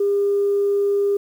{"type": "tone", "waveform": "sine", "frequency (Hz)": 402.8, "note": "G4", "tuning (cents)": 47, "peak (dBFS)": -15, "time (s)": [0, 1.17], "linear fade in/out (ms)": 5, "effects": ["tanh soft clip ceiling -11 dBFS", "8-bit"]}